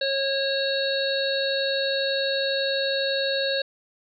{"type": "harmonic tone", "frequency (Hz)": 546, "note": "C#5", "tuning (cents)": -26, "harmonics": [1, 3, 5, 7, 8], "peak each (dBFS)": [-25, -30, -37, -29, -30], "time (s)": [0.01, 3.62], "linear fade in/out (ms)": 5, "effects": []}